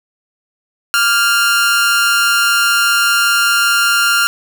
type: tone with amplitude modulation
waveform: sawtooth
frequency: 1396.9 Hz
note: F6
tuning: in tune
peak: -4 dBFS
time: 0.94-4.27 s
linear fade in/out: 0 ms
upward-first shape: sine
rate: 225 Hz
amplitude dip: 60%
effects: none